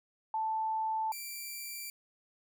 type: tone pair in turn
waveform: sine / 5% pulse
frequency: 880 / 2349 Hz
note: A5 / D7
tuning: 0 / 0 cents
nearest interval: octave + perfect fourth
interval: 1700 cents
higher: second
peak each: -30 / -30 dBFS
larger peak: neither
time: 0.34-1.12 / 1.12-1.9 s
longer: neither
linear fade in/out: 2 ms
effects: none